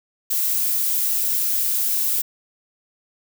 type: noise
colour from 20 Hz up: violet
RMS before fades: -21 dBFS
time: 0.3-2.22 s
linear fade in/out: 10 ms
effects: none